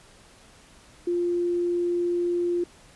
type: tone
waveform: sine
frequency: 349.2 Hz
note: F4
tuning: in tune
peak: -22 dBFS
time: 1.07-2.64 s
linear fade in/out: 5 ms
effects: pink hiss -53 dBFS RMS until 2.95 s + resampled to 24000 Hz